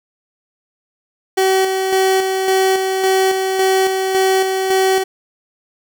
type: tone with tremolo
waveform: 30% pulse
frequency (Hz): 380.5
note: F#4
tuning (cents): +48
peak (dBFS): -9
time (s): 1.37-5.04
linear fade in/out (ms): 10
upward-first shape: square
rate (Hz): 1.8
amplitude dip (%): 40
effects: none